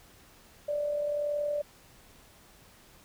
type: tone with amplitude modulation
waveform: sine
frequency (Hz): 587.3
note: D5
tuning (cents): 0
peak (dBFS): -26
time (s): 0.68-1.62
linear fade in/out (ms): 10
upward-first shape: sine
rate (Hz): 41.2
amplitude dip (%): 40
effects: pink hiss -57 dBFS RMS until 3.04 s